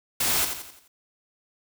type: noise with echo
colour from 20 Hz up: white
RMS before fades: -24 dBFS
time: 0.2-0.45 s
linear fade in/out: 5 ms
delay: 86 ms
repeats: 5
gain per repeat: -7 dB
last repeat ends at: 0.88 s
effects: none